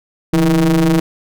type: ring-modulated tone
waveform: square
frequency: 78.5 Hz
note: D#2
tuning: 16 cents sharp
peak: -8 dBFS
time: 0.33-1 s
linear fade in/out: 5 ms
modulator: 248 Hz
effects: none